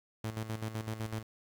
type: tone with tremolo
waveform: sawtooth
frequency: 110 Hz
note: A2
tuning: in tune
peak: -30 dBFS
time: 0.24-1.23 s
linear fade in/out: 5 ms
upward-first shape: square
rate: 7.9 Hz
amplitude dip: 65%
effects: 10-bit